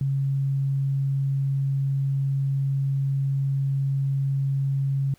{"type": "tone", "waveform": "sine", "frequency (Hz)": 137.1, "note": "C#3", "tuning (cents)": -19, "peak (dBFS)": -21, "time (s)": [0.01, 5.14], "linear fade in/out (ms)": 2, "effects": ["pink hiss -60 dBFS RMS until 5.18 s"]}